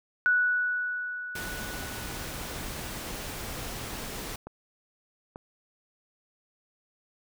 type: tone with exponential decay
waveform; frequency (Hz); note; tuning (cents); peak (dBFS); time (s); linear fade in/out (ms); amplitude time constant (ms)
sine; 1475; F#6; -6; -19; 0.26-2.93; 0; 580
type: noise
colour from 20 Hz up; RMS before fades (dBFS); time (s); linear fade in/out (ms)
pink; -37; 1.35-4.36; 5
type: clicks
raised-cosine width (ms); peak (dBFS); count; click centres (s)
1; -26; 2; 4.47 / 5.359
effects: none